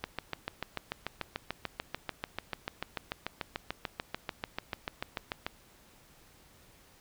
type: click train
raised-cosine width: 0.3 ms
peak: -17 dBFS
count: 38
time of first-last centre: 0.04-5.465 s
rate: 6.82 Hz
effects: pink hiss -60 dBFS RMS until 7 s